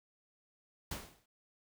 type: noise with exponential decay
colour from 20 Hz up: pink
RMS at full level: -38 dBFS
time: 0.91-1.26 s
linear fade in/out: 5 ms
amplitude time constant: 75 ms
effects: none